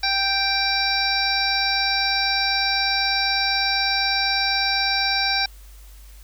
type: harmonic tone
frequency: 784 Hz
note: G5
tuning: in tune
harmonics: 1 / 2 / 3 / 5 / 6 / 7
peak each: -26 / -26 / -26 / -26 / -26 / -26 dBFS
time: 0.03-5.46 s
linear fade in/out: 5 ms
effects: added 50 Hz sine -41 dBFS peak until 6.23 s + white hiss -52 dBFS RMS until 6.23 s